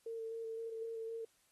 sine tone with vibrato, 452.4 Hz, A4, 48 cents sharp, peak -40 dBFS, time 0.06-1.25 s, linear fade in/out 5 ms, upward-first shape square, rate 3.9 Hz, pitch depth 13 cents each way, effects white hiss -73 dBFS RMS until 1.51 s + AAC 32 kbps

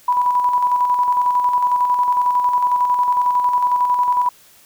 sine tone with tremolo, 985 Hz, B5, 5 cents flat, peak -12 dBFS, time 0.08-4.29 s, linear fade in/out 5 ms, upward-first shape square, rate 11 Hz, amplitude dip 40%, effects white hiss -49 dBFS RMS until 4.65 s

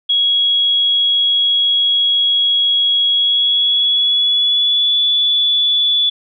sine tone with pitch glide, 3322 to 3447 Hz, G#7 to A7, 0 to -36 cents, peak -11 dBFS, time 0.09-6.1 s, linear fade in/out 10 ms, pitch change +64 cents, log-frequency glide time 3.09-5 s, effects none

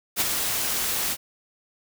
white noise with ADSR envelope, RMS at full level -21 dBFS, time 0.16-1.17 s, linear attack 46 ms, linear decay 24 ms, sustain -5 dB, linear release 49 ms, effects none

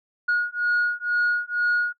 sine beating tone pair, 1443 / 1445.1 Hz, F#6 / F#6, -44 / -41 cents, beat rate 2.1 Hz, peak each -22 dBFS, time 0.28-1.93 s, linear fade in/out 10 ms, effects noise-tail reverb RT60 0.1 s tail -22 dB re dry + tanh soft clip ceiling -16 dBFS

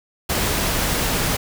pink noise, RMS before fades -21 dBFS, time 0.29-1.37 s, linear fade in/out 10 ms, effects none

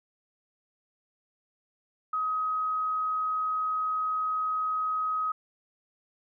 sine tone, 1264 Hz, D#6, 27 cents sharp, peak -26 dBFS, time 2.13-5.32 s, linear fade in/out 5 ms, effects none

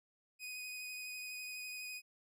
sawtooth tone with vibrato, 2493 Hz, D#7, 3 cents sharp, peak -40 dBFS, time 0.39-2.02 s, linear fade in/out 50 ms, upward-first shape sine, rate 12 Hz, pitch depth 14 cents each way, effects none

